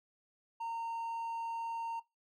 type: tone with hard clipping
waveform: sine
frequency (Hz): 919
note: A#5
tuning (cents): -25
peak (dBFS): -37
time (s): 0.6-2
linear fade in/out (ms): 10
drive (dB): 3
effects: noise-tail reverb RT60 0.2 s tail -18 dB re dry + MP3 96 kbps